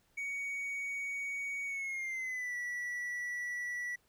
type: tone with pitch glide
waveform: triangle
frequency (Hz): 2242 to 1951.8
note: C#7 to B6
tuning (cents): +19 to -21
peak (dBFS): -34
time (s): 0.17-3.96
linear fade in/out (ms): 10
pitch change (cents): -240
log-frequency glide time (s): 1.66-2.56
effects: pink hiss -72 dBFS RMS until 4.08 s